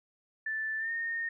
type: tone with pitch glide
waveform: sine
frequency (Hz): 1760 to 1837.9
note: A6 to A#6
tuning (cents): 0 to -25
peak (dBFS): -31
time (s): 0.46-1.29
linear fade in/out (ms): 5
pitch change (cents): +75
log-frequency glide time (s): 0.78-0.91
effects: none